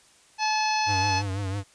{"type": "harmonic tone", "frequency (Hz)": 861, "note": "A5", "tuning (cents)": -38, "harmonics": [1, 2, 3, 4, 5, 6, 7], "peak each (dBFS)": [-24, -34, -30, -42, -32, -35, -36], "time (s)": [0.38, 1.23], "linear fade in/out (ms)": 50}
{"type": "tone with vibrato", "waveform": "square", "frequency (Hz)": 97.9, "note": "G2", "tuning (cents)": -2, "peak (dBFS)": -28, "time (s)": [0.86, 1.64], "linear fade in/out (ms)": 50, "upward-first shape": "triangle", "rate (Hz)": 6, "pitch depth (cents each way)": 87}
{"effects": ["white hiss -57 dBFS RMS until 1.74 s", "resampled to 22050 Hz"]}